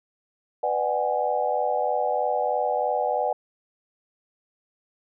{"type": "chord", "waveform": "sine", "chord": "G# half-diminished seventh", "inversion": "first", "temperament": "just", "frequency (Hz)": [498.4, 598, 747.5, 830.6], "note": ["B4", "D5", "F#5", "G#5"], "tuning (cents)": [16, 31, 17, 0], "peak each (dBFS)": [-28, -27, -26, -28], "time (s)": [0.63, 3.33], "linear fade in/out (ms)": 5, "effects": []}